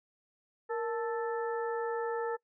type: harmonic tone with a mistuned harmonic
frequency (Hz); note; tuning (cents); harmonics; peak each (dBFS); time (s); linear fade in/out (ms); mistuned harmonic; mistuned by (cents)
440; A4; 0; 1 / 2 / 3 / 4; -32 / -38 / -42 / -44; 0.69-2.37; 20; 1; +100
effects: noise-tail reverb RT60 0.1 s tail -22 dB re dry